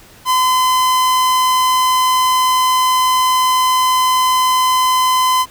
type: tone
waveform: 45% pulse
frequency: 1021 Hz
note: C6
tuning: 43 cents flat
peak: -11 dBFS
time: 0.25-5.46 s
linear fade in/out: 50 ms
effects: pink hiss -43 dBFS RMS until 5.5 s